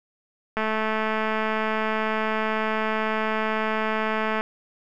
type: click train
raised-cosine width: 0.5 ms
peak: -11 dBFS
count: 838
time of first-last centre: 0.57-4.409 s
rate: 218 Hz
effects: none